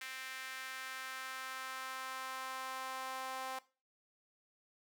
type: tone with high-pass filter sweep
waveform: sawtooth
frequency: 261.6 Hz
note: C4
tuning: in tune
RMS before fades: -44 dBFS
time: 0.01-3.59 s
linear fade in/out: 5 ms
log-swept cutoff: 1900 to 830 Hz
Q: 2
effects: noise-tail reverb RT60 0.3 s tail -17 dB re dry